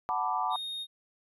sine chord, B minor seventh, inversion second, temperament equal, 740 / 880 / 987.8 / 1174.7 Hz, F#5 / A5 / B5 / D6, 0 / 0 / 0 / 0 cents, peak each -33 dBFS, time 0.09-0.56 s, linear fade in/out 0 ms
triangle tone, 3706 Hz, A#7, 11 cents flat, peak -33 dBFS, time 0.5-0.87 s, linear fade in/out 50 ms
effects resampled to 32000 Hz

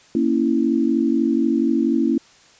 sine chord, A# diminished, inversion none, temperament equal, 233.1 / 277.2 / 329.6 Hz, A#3 / C#4 / E4, 0 / 0 / 0 cents, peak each -20 dBFS, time 0.15-2.18 s, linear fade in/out 2 ms, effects white hiss -51 dBFS RMS until 2.59 s + resampled to 16000 Hz

